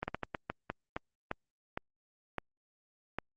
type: slowing click train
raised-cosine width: 0.5 ms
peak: -19 dBFS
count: 12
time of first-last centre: 0.03-3.186 s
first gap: 50 ms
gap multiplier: 1.32
effects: Opus 32 kbps